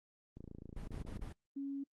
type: click train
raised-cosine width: 3 ms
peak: -36 dBFS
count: 24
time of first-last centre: 0.37-1.194 s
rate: 27.9 Hz
type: noise bursts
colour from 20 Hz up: brown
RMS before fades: -44 dBFS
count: 4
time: 0.76-1.33 s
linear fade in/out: 10 ms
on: 120 ms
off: 30 ms
type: tone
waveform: sine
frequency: 277.2 Hz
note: C#4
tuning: in tune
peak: -38 dBFS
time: 1.56-1.84 s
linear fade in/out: 10 ms
effects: noise-tail reverb RT60 0.1 s tail -24 dB re dry + Opus 24 kbps